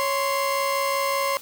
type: tone pair together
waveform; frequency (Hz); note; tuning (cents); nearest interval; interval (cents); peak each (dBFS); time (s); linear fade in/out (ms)
30% pulse; 554.4 / 1043.6; C#5 / C6; 0 / -5; major seventh; 1095; -22; 0-1.37; 0
effects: white hiss -43 dBFS RMS until 1.41 s